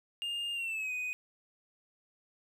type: tone with pitch glide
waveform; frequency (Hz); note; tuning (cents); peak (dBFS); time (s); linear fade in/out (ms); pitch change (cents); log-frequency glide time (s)
triangle; 2817 to 2495; F7 to D#7; +14 to +4; -32; 0.22-1.13; 0; -210; 0.53-0.92
effects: none